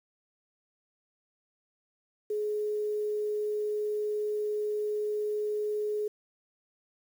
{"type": "tone with quantisation", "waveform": "sine", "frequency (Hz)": 421.3, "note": "G#4", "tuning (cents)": 25, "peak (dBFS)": -28, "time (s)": [2.3, 6.08], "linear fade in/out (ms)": 5, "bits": 9, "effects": []}